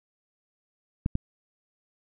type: clicks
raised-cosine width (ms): 5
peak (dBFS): -13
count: 2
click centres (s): 1.061 / 1.154
effects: none